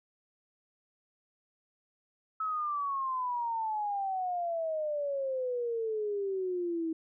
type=exponential sweep; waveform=sine; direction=down; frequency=1300 to 319.8 Hz; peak=-30 dBFS; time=2.4-6.93 s; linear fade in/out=5 ms; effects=none